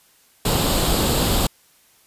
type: noise with comb filter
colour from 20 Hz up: pink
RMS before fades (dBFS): -19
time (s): 0.45-1.47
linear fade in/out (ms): 5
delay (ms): 0.25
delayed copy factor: +0.55
effects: white hiss -56 dBFS RMS until 2.06 s + resampled to 32000 Hz